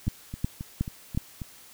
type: two click trains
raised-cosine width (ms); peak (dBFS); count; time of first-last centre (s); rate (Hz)
5; -13 / -22; 4 / 6; 0.08-1.175 / 0.07-1.418; 2.74 / 3.71
effects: white hiss -51 dBFS RMS until 1.73 s